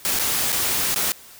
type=noise with dropouts; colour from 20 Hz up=white; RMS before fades=-22 dBFS; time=0.05-1.12 s; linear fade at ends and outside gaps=0 ms; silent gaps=0.189-0.196 / 0.521-0.527 / 0.944-0.96 s; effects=white hiss -45 dBFS RMS until 1.39 s